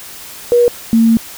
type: tone pair in turn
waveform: sine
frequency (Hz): 481.2 / 227.1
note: B4 / A#3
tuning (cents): -45 / -45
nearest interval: octave + minor second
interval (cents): 1300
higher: first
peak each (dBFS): -6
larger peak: neither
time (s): 0.52-0.68 / 0.93-1.17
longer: second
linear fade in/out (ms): 0
effects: white hiss -32 dBFS RMS until 1.37 s